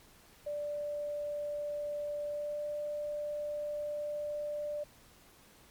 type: tone with pitch glide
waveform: sine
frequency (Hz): 587.3 to 591.7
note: D5 to D5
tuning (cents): 0 to +13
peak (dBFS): -34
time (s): 0.46-4.84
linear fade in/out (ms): 10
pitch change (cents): +13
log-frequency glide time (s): 2.29-2.61
effects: pink hiss -60 dBFS RMS until 5.7 s + MP3 96 kbps